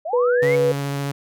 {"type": "linear sweep", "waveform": "sine", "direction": "up", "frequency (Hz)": [590, 2246], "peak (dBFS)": -24, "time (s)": [0.05, 0.56], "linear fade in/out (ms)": 10}
{"type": "tone", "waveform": "sine", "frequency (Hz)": 490, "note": "B4", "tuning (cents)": -14, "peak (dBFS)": -15, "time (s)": [0.13, 0.72], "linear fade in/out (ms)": 5}
{"type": "tone with vibrato", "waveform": "sawtooth", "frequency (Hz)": 140.6, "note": "C#3", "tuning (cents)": 25, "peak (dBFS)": -19, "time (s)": [0.42, 1.12], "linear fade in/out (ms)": 10, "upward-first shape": "triangle", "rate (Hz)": 14, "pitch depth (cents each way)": 12}
{"effects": []}